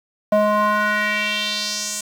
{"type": "tone with band-pass filter sweep", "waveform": "square", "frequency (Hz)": 210, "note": "G#3", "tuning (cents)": 19, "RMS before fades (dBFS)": -20, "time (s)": [0.32, 2.01], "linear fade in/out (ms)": 5, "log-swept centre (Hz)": [660, 7900], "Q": 2.7, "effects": ["7-bit"]}